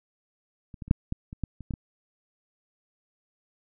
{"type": "clicks", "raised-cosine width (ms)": 5, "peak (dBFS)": [-30, -24, -29, -7, -16, -26, -17, -28, -19, -19], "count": 10, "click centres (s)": [0.742, 0.822, 0.88, 0.911, 1.124, 1.329, 1.437, 1.607, 1.708, 1.738], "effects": []}